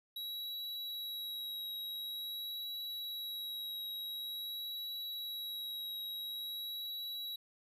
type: tone with vibrato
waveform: square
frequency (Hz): 3871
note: B7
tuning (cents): -35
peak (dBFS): -40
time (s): 0.16-7.36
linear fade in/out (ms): 5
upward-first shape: triangle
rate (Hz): 0.47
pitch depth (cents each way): 17
effects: none